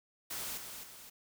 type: noise with echo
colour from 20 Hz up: white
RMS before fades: -40 dBFS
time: 0.3-0.58 s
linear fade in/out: 10 ms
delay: 260 ms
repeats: 2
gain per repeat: -6 dB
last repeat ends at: 1.1 s
effects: none